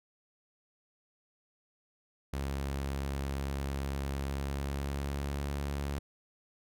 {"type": "tone with pitch glide", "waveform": "sawtooth", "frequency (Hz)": [68.9, 70.67], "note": ["C#2", "C#2"], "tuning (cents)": [-10, 34], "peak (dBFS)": -29, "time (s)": [2.33, 5.99], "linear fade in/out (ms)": 5, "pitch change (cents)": 44, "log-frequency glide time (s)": [4.23, 5.5], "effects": []}